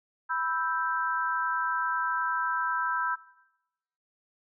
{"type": "chord", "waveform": "sine", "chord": "E minor", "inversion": "second", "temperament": "equal", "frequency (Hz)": [987.8, 1318.5, 1568], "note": ["B5", "E6", "G6"], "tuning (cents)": [0, 0, 0], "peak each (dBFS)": -31, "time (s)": [0.29, 3.16], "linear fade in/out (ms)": 20, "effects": ["noise-tail reverb RT60 0.9 s tail -19 dB re dry"]}